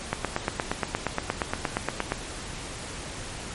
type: click train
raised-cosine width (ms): 0.5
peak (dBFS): -9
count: 18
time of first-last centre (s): 0.13-2.121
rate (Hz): 8.54
effects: pink hiss -37 dBFS RMS until 3.54 s + MP3 48 kbps